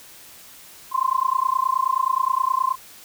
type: tone with amplitude modulation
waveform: sine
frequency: 1046.5 Hz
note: C6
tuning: in tune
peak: -14 dBFS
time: 0.91-2.76 s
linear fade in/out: 50 ms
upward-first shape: sine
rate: 29.5 Hz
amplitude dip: 100%
effects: white hiss -45 dBFS RMS until 3.04 s